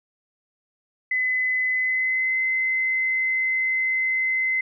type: tone with pitch glide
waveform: sine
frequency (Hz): 2020 to 2054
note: B6 to C7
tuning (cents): +39 to -33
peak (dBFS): -20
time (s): 1.11-4.61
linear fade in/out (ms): 5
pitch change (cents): +28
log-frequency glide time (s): 1.72-2.39
effects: none